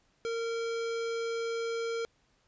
square tone, 460.1 Hz, A#4, 23 cents flat, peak -32 dBFS, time 0.25-2.05 s, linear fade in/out 0 ms, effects pink hiss -70 dBFS RMS until 2.47 s + resampled to 16000 Hz

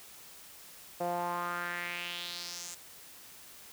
sawtooth tone with band-pass filter sweep, 174.61 Hz, F3, in tune, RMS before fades -37 dBFS, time 1-2.75 s, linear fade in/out 10 ms, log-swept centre 620 to 7500 Hz, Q 3.3, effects white hiss -52 dBFS RMS until 3.72 s

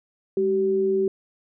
sine tone pair together, 204.1 / 384.3 Hz, G#3 / G4, -30 / -34 cents, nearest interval major seventh, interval 1096 cents, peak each -29 / -19 dBFS, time 0.37-1.08 s, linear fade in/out 2 ms, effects none

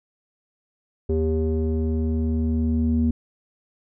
square tone with low-pass filter sweep, 79.3 Hz, D#2, 33 cents sharp, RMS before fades -22 dBFS, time 1.09-3.11 s, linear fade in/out 5 ms, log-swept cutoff 400 to 250 Hz, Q 5, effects none

